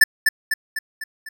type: tone with echo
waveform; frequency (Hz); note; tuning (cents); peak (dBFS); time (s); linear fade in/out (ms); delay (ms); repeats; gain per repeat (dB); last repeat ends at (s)
square; 1760; A6; 0; -8; 0.01-0.04; 5; 250; 5; -5; 1.29
effects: none